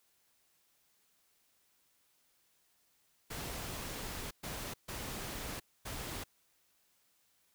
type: noise bursts at uneven times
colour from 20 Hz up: pink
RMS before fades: -42 dBFS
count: 4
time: 3.3-4.31 / 4.43-4.74 / 4.88-5.6 / 5.85-6.24 s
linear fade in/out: 10 ms
effects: white hiss -73 dBFS RMS until 7.54 s